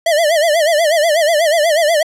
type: tone with vibrato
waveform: square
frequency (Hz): 633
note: D#5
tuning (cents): +30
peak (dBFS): -11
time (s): 0.06-2.03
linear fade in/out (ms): 5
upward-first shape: sine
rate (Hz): 8.2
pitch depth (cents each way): 140
effects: low-pass 12000 Hz 12 dB/octave